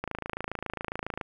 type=click train; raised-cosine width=0.5 ms; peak=-17 dBFS; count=33; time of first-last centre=0.04-1.212 s; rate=27.3 Hz; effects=9-bit